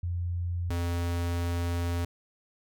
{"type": "tone pair in turn", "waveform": ["sine", "square"], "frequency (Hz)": [87.31, 86.21], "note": ["F2", "F2"], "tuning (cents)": [0, -22], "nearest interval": "unison", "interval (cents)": 22, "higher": "first", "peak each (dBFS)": -28, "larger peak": "neither", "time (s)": [[0.03, 0.7], [0.7, 2.05]], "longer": "second", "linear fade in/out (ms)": 5, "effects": []}